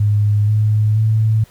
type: tone with pitch steps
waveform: sine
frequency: 104.1 / 106.9 / 109.78 Hz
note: G#2 / A2 / A2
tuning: +5 / -49 / -3 cents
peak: -11 dBFS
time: 0-1.44 s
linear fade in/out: 5 ms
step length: 480 ms
effects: pink hiss -49 dBFS RMS until 1.5 s